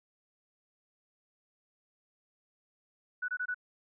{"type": "tone bursts", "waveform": "sine", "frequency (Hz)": 1480, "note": "F#6", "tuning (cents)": 0, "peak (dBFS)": -31, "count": 4, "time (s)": [3.22, 3.545], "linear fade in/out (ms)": 10, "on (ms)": 64, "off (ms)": 23, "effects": []}